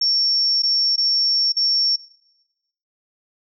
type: tone with dropouts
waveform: sine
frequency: 5470 Hz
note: F8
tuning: 37 cents flat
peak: -16 dBFS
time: 0.01-1.96 s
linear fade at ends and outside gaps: 5 ms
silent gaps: 0.622-0.632 / 0.96-0.978 / 1.522-1.566 s
effects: noise-tail reverb RT60 0.9 s tail -17 dB re dry